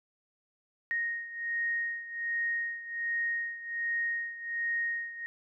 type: beating tone pair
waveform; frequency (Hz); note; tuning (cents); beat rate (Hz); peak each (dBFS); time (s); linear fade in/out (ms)
sine; 1864.7 / 1866; A#6 / A#6; 0 / +1; 1.3; -32 / -36; 0.91-5.26; 0
effects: none